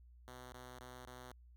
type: tone bursts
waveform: 5% pulse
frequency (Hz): 125.3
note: B2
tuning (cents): +25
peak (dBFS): -40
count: 4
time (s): 0.28-1.315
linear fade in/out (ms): 0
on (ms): 240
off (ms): 25
effects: added 60 Hz sine -58 dBFS peak until 1.56 s